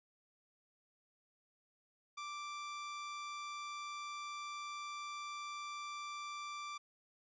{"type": "tone", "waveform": "sawtooth", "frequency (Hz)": 1174.7, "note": "D6", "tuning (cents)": 0, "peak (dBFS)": -39, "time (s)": [2.17, 6.78], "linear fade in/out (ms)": 10, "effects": ["resampled to 16000 Hz"]}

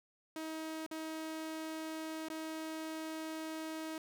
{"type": "tone with dropouts", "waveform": "sawtooth", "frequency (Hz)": 317.4, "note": "D#4", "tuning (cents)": 35, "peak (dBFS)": -36, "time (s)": [0.36, 3.98], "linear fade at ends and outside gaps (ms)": 2, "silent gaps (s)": [[0.864, 0.912], [2.285, 2.3]], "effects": []}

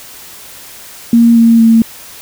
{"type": "tone with pitch steps", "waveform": "sine", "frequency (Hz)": [233.1, 229.9, 226.7], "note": ["A#3", "A#3", "A#3"], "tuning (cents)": [0, -24, -48], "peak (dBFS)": -3, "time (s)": [1.13, 1.82], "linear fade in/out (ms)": 2, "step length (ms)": 230, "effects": ["white hiss -33 dBFS RMS until 2.21 s"]}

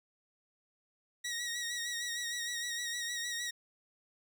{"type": "tone with vibrato", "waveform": "15% pulse", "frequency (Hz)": 1898, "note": "A#6", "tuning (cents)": 31, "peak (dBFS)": -29, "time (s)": [1.24, 3.51], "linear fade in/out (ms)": 10, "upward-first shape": "sine", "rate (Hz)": 6.5, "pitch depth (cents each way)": 42, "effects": []}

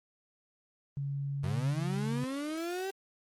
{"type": "tone", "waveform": "sine", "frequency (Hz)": 140, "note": "C#3", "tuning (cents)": 18, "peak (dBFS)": -32, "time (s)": [0.97, 2.24], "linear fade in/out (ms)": 0}
{"type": "linear sweep", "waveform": "35% pulse", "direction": "up", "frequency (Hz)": [87.31, 392.9], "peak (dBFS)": -32, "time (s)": [1.43, 2.91], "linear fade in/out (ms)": 10}
{"effects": ["Opus 24 kbps"]}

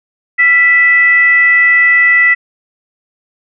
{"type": "tone with frequency modulation", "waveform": "sine", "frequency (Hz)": 1975.5, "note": "B6", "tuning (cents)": 0, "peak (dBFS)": -5, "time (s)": [0.38, 2.35], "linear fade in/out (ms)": 20, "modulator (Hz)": 615, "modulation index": 0.34, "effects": []}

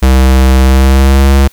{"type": "tone with pitch glide", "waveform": "square", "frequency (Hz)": [65.41, 68.35], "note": ["C2", "C#2"], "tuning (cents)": [0, -24], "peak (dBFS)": -4, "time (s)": [0.02, 1.48], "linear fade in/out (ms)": 10, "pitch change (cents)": 76, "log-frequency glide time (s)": [0.59, 1.35], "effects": ["white hiss -44 dBFS RMS until 1.52 s"]}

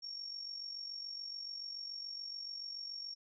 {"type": "tone with amplitude modulation", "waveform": "sine", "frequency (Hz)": 5520, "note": "F8", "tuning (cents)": -21, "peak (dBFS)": -39, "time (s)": [0.02, 3.15], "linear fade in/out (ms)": 20, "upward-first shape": "sine", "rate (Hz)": 47, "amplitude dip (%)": 60, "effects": []}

